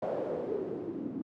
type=noise with low-pass filter sweep; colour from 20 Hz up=white; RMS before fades=-35 dBFS; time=0.02-1.22 s; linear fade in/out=5 ms; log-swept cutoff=610 to 260 Hz; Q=4.7; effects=high-pass 150 Hz 12 dB/octave